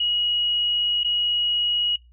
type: tone with dropouts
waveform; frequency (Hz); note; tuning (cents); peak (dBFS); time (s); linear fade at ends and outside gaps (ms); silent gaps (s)
sine; 2901; F#7; -35; -20; 0-1.96; 5; 1.034-1.045
effects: noise-tail reverb RT60 0.2 s tail -21 dB re dry + added 60 Hz sine -49 dBFS peak until 2.12 s